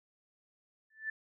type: tone with exponential growth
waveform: sine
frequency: 1760 Hz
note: A6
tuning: in tune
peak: -31 dBFS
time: 0.9-1.1 s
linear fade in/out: 5 ms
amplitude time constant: 42 ms
effects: none